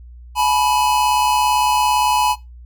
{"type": "tone pair together", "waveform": "square", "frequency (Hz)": [849.3, 987], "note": ["G#5", "B5"], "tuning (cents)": [39, -1], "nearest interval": "minor third", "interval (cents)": 260, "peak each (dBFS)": -18, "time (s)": [0.35, 2.36], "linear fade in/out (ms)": 50, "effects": ["noise-tail reverb RT60 0.2 s tail -17 dB re dry", "added 60 Hz sine -36 dBFS peak until 2.65 s"]}